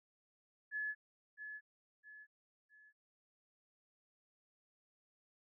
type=tone with echo; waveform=sine; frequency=1710 Hz; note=A6; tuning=50 cents flat; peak=-37 dBFS; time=0.71-0.95 s; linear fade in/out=50 ms; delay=660 ms; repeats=3; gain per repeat=-8 dB; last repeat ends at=2.93 s; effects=none